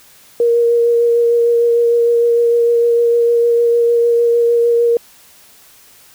sine tone with vibrato, 470.4 Hz, A#4, 16 cents sharp, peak -9 dBFS, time 0.4-4.97 s, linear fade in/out 2 ms, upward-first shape sine, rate 6.6 Hz, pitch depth 12 cents each way, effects white hiss -45 dBFS RMS until 6.14 s

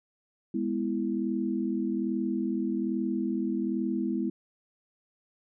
sine chord, E major, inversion first, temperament just, 206 / 247.2 / 329.6 Hz, G#3 / B3 / E4, -14 / +2 / 0 cents, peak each -31 dBFS, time 0.54-4.3 s, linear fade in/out 5 ms, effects none

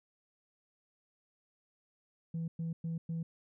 sine tone bursts, 164.81 Hz, E3, in tune, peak -32 dBFS, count 4, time 2.34-3.23 s, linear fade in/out 5 ms, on 140 ms, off 110 ms, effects tanh soft clip ceiling -32 dBFS

